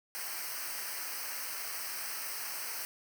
white noise with comb filter, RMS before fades -39 dBFS, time 0.15-2.85 s, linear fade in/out 0 ms, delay 0.28 ms, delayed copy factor -0.9, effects none

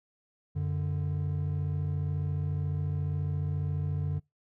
triangle tone pair together, 92.5 / 146.83 Hz, F#2 / D3, 0 / 0 cents, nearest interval minor sixth, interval 800 cents, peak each -29 / -28 dBFS, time 0.55-4.2 s, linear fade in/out 20 ms, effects noise-tail reverb RT60 0.2 s tail -25 dB re dry + tanh soft clip ceiling -19 dBFS

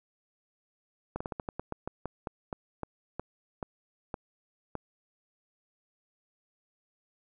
slowing click train, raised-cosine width 1 ms, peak -20 dBFS, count 17, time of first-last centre 1.16-4.753 s, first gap 45 ms, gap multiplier 1.19, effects none

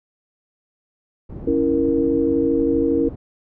pink low-pass noise, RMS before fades -33 dBFS, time 1.29-3.16 s, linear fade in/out 10 ms, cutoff 380 Hz, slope 12 dB/octave
sine chord, A# diminished, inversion first, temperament equal, 277.2 / 329.6 / 466.2 Hz, C#4 / E4 / A#4, 0 / 0 / 0 cents, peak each -20 / -20 / -20 dBFS, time 1.47-3.09 s, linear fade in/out 5 ms
effects none

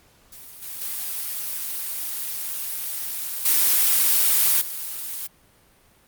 blue noise with level steps, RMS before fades -42 / -34 / -29 / -18 / -31 dBFS, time 0.32-5.27 s, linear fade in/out 5 ms, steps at 0.62 / 0.81 / 3.45 / 4.61 s, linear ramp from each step 5 ms, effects pink hiss -57 dBFS RMS until 6.07 s + Opus 48 kbps

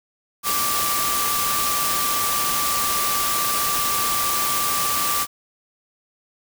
sine tone in noise, 1170 Hz, D6, 7 cents flat, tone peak -24 dBFS, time 0.43-5.27 s, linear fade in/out 50 ms, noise white, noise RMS -23 dBFS, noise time 0.43-5.27 s, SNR -4 dB, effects none

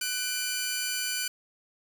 10% pulse tone pair together, 1497.1 / 2380 Hz, F#6 / D7, +20 / +22 cents, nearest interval minor sixth, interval 802 cents, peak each -23 dBFS, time 0.01-1.28 s, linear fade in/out 5 ms, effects 8-bit

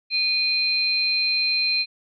sine tone pair together, 2463 / 4133 Hz, D#7 / C8, -18 / -22 cents, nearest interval major sixth, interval 896 cents, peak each -23 / -21 dBFS, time 0.1-1.86 s, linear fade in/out 50 ms, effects none

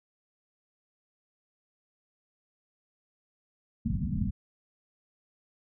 white low-pass noise, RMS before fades -30 dBFS, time 3.85-4.31 s, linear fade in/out 10 ms, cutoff 240 Hz, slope 96 dB/octave, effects none

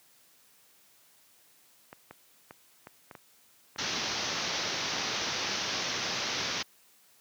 clicks, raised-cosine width 0.5 ms, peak -29 dBFS, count 9, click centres 1.929 / 2.11 / 2.509 / 2.871 / 3.112 / 3.152 / 3.761 / 3.862 / 4.318 s
white low-pass noise, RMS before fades -33 dBFS, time 3.78-6.63 s, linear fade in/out 10 ms, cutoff 6200 Hz, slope 96 dB/octave
effects white hiss -62 dBFS RMS until 7.2 s + high-pass 100 Hz 12 dB/octave

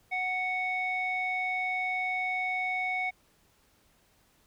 square tone with low-pass filter, 740 Hz, F#5, in tune, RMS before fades -31 dBFS, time 0.11-3.11 s, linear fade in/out 20 ms, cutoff 2400 Hz, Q 6.2, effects pink hiss -66 dBFS RMS until 4.46 s

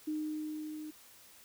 sine tone with level ramp, 307 Hz, D#4, 23 cents flat, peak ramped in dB -32 to -41 dBFS, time 0.07-0.91 s, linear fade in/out 10 ms, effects white hiss -58 dBFS RMS until 1.44 s

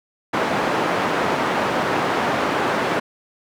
white band-pass noise, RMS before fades -21 dBFS, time 0.33-3 s, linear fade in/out 10 ms, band 170 to 1200 Hz, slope 12 dB/octave, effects none

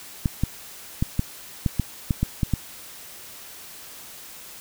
clicks, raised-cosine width 5 ms, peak -8 dBFS, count 10, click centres 0.258 / 0.436 / 1.025 / 1.194 / 1.662 / 1.797 / 2.108 / 2.23 / 2.432 / 2.537 s, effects white hiss -42 dBFS RMS until 4.6 s

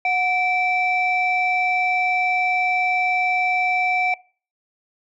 sine tone pair together, 733 / 2327 Hz, F#5 / D7, -16 / -17 cents, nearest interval octave + minor sixth, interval 1999 cents, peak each -19 dBFS, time 0.05-4.14 s, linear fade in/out 2 ms, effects noise-tail reverb RT60 0.4 s tail -23 dB re dry + tanh soft clip ceiling -12 dBFS

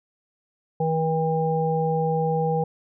harmonic tone, 160.4 Hz, E3, 47 cents flat, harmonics 1 / 3 / 5, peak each -24 / -24 / -26 dBFS, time 0.8-2.64 s, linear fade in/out 5 ms, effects none

